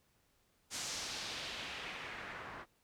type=noise with low-pass filter sweep; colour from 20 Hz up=white; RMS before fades=-44 dBFS; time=0.7-2.66 s; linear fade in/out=50 ms; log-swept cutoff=7300 to 1300 Hz; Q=1.5; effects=pink hiss -74 dBFS RMS until 2.83 s